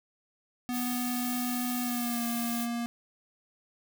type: tone with pitch glide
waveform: square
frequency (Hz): 246.9 to 235.8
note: B3 to A#3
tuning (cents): 0 to +20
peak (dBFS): -31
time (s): 0.69-2.86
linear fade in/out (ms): 0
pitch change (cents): -80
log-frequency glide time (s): 1.8-2.24
type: noise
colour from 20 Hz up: blue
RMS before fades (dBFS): -37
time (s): 0.71-2.68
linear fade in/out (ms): 50
effects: none